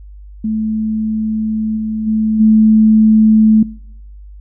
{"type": "tone with level steps", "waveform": "sine", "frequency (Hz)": 217.9, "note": "A3", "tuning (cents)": -17, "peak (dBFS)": [-14, -16, -11, -5], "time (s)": [0.44, 3.63], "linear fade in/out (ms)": 5, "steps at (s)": [1.76, 2.06, 2.39], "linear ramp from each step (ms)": 20, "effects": ["noise-tail reverb RT60 0.7 s tail -23 dB re dry", "added 50 Hz sine -32 dBFS peak until 4.4 s"]}